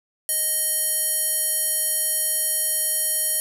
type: tone with band-pass filter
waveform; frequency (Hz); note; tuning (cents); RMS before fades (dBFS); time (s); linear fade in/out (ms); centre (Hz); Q
square; 622.3; D#5; 0; -23; 0.29-3.4; 0; 11000; 6
effects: none